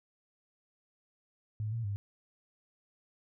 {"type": "tone with pitch steps", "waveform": "sine", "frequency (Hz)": [107.3, 115.3, 101], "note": ["A2", "A#2", "G#2"], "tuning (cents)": [-43, -19, -48], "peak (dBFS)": -32, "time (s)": [1.6, 1.96], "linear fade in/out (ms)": 0, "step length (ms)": 120, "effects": []}